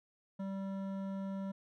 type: tone with hard clipping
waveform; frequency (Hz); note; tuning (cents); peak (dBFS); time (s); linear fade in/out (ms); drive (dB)
sine; 194.2; G3; -16; -39; 0.39-1.52; 10; 12
effects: none